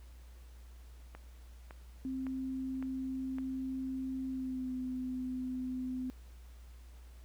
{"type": "click train", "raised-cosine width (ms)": 0.5, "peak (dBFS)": -33, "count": 5, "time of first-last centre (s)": [1.15, 3.385], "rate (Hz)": 1.79}
{"type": "tone with pitch glide", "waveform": "sine", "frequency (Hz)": [262.4, 255.2], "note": ["C4", "C4"], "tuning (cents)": [5, -43], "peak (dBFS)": -35, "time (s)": [2.05, 6.1], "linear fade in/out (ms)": 0, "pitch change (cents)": -48, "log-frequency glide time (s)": [4.28, 4.72]}
{"effects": ["added 60 Hz sine -50 dBFS peak until 7.24 s", "pink hiss -65 dBFS RMS until 7.24 s"]}